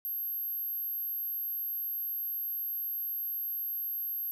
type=tone; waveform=sine; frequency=12544 Hz; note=G9; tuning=in tune; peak=-32 dBFS; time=0.05-4.31 s; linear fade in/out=0 ms; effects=none